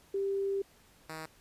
sine / 5% pulse tone pair in turn, 393.6 / 158.52 Hz, G4 / D#3, +7 / +33 cents, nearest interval octave + major third, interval 1574 cents, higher first, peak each -29 / -29 dBFS, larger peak neither, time 0.14-0.62 / 1.09-1.26 s, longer first, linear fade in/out 5 ms, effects pink hiss -62 dBFS RMS until 1.4 s + resampled to 32000 Hz

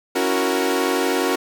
sawtooth chord, F# dominant seventh, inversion second, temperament equal with one note detuned, 277.2 / 329.6 / 368.9 / 466.2 Hz, C#4 / E4 / F#4 / A#4, 0 / 0 / -5 / 0 cents, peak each -20 / -23 / -18 / -20 dBFS, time 0.15-1.36 s, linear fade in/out 10 ms, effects none

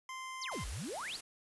25% pulse tone, 1042 Hz, C6, 7 cents flat, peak -38 dBFS, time 0.09-0.64 s, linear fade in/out 2 ms
sine exponential two-way sweep, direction down then up, 7100 to 43.65 to 5100 Hz, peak -39 dBFS, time 0.41-1.17 s, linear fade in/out 10 ms, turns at 0.67 s
white noise, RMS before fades -46 dBFS, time 0.51-1.21 s, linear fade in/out 10 ms
effects resampled to 24000 Hz

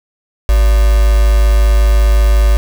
sine tone with quantisation, 52.7 Hz, G#1, 26 cents sharp, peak -6 dBFS, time 0.49-2.57 s, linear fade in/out 0 ms, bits 3, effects none

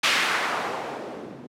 blue noise with low-pass filter sweep, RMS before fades -27 dBFS, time 0.03-1.47 s, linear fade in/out 10 ms, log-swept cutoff 2700 to 240 Hz, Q 1.1, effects high-pass 150 Hz 12 dB/octave

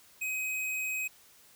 square tone, 2526 Hz, D#7, 26 cents sharp, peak -32 dBFS, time 0.21-1.08 s, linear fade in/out 10 ms, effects white hiss -59 dBFS RMS until 1.55 s

